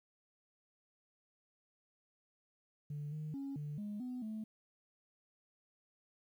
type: tone with pitch steps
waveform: sine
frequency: 146.9 / 153.3 / 275.7 / 147.5 / 207.4 / 250.6 / 217.6 Hz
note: D3 / D#3 / C#4 / D3 / G#3 / B3 / A3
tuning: +1 / -25 / -9 / +8 / -2 / +25 / -19 cents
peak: -38 dBFS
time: 2.9-4.44 s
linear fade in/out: 5 ms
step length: 220 ms
effects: tanh soft clip ceiling -37 dBFS + 12-bit